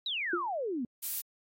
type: exponential sweep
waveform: sine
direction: down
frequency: 4000 to 225.9 Hz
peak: -31 dBFS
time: 0.06-0.85 s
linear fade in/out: 2 ms
type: tone with exponential decay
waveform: sine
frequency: 349.2 Hz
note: F4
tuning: in tune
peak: -25 dBFS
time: 0.33-0.49 s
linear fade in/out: 5 ms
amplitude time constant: 33 ms
type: noise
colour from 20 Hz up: violet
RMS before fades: -33 dBFS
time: 1.02-1.22 s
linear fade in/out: 20 ms
effects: AAC 48 kbps